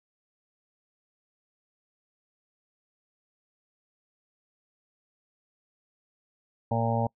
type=harmonic tone; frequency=115.1 Hz; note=A#2; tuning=22 cents flat; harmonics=1 / 2 / 4 / 5 / 6 / 7 / 8; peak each=-28 / -31 / -35 / -31 / -36 / -31 / -35 dBFS; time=6.71-7.07 s; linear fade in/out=5 ms; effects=noise-tail reverb RT60 0.1 s tail -26 dB re dry